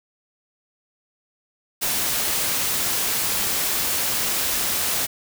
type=noise; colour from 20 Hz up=white; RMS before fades=-23 dBFS; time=1.81-5.07 s; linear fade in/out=20 ms; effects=none